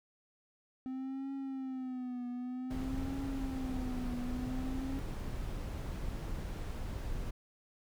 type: tone with vibrato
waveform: triangle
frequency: 258.4 Hz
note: C4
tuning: 21 cents flat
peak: -35 dBFS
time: 0.86-4.99 s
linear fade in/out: 0 ms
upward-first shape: triangle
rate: 0.53 Hz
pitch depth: 100 cents each way
type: noise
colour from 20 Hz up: brown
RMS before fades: -39 dBFS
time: 2.7-7.31 s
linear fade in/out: 10 ms
effects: none